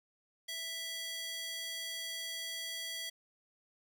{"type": "tone with high-pass filter", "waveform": "square", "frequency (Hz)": 659.3, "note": "E5", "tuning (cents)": 0, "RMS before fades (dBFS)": -41, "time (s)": [0.48, 3.1], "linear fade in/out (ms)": 10, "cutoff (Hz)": 2900, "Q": 1.6, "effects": []}